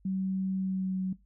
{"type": "tone with pitch glide", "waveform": "sine", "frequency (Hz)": [190, 187.49], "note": ["F#3", "F#3"], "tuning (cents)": [46, 23], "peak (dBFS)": -28, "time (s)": [0.05, 1.13], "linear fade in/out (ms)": 5, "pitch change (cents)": -23, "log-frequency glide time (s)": [0.57, 1], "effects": ["noise-tail reverb RT60 0.2 s tail -19 dB re dry", "added 50 Hz sine -60 dBFS peak until 1.25 s"]}